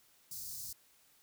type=band-stop noise; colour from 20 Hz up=white; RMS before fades=-44 dBFS; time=0.31-0.73 s; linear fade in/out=5 ms; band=170 to 4400 Hz; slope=48 dB/octave; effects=white hiss -67 dBFS RMS until 1.22 s